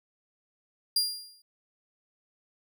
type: tone with exponential decay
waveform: sawtooth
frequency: 4800 Hz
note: D8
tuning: 37 cents sharp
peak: -18 dBFS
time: 0.96-1.42 s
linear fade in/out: 5 ms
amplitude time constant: 100 ms
effects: none